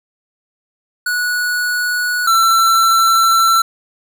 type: tone pair in turn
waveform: square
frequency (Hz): 1467 / 1343.8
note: F#6 / E6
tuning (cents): -15 / +33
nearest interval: major second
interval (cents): 152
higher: first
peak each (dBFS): -16 / -10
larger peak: second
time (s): 1.06-2.27 / 2.27-3.62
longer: second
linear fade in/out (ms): 5
effects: none

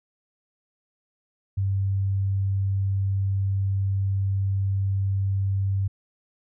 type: tone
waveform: sine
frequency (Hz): 97.6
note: G2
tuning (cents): -7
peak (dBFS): -21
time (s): 1.57-5.88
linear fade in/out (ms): 10
effects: none

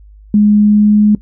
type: tone with pitch glide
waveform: sine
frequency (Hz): 208.6 to 209.9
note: G#3 to G#3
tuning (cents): +8 to +19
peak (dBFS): -5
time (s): 0.34-1.15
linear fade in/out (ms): 2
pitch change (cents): +11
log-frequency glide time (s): 0.59-1.04
effects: noise-tail reverb RT60 0.1 s tail -18 dB re dry + added 51 Hz sine -36 dBFS peak until 1.21 s

